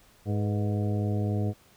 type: harmonic tone with a mistuned harmonic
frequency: 103.83 Hz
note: G#2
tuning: in tune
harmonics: 1 / 2 / 3 / 4 / 5 / 6 / 7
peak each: -26 / -32 / -36 / -38 / -40 / -42 / -43 dBFS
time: 0.25-1.54 s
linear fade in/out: 50 ms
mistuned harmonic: 5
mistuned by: -80 cents
effects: pink hiss -59 dBFS RMS until 1.76 s